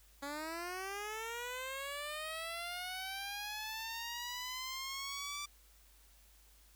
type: linear sweep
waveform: 10% pulse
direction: up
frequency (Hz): 277.2 to 1174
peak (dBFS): -32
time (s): 0.22-5.46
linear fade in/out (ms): 10
effects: added 51 Hz sine -63 dBFS peak until 6.75 s + white hiss -66 dBFS RMS until 6.75 s